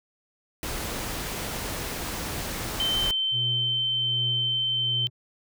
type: noise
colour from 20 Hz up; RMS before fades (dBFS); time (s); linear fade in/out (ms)
pink; -32; 0.63-3.11; 0
type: tone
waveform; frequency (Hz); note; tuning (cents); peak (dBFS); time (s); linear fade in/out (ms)
sine; 3094; G7; -23; -23; 2.8-5.07; 0
type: tone with tremolo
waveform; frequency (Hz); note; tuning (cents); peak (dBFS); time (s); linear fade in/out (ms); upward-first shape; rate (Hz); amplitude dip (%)
triangle; 123.47; B2; 0; -27; 3.31-5.1; 50; triangle; 1.3; 75
effects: none